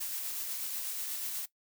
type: noise with tremolo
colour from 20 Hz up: blue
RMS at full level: -36 dBFS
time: 0-1.46 s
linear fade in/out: 10 ms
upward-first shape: sine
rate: 8.2 Hz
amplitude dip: 25%
effects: noise-tail reverb RT60 0.1 s tail -18 dB re dry